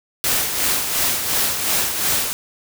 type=noise with tremolo; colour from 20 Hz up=white; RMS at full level=-18 dBFS; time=0.24-2.33 s; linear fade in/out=0 ms; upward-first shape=sine; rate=2.8 Hz; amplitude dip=50%; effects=none